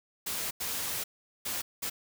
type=noise bursts at uneven times; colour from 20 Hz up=white; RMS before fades=-34 dBFS; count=4; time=0.26-0.51 / 0.6-1.04 / 1.45-1.62 / 1.82-1.9 s; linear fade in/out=10 ms; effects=none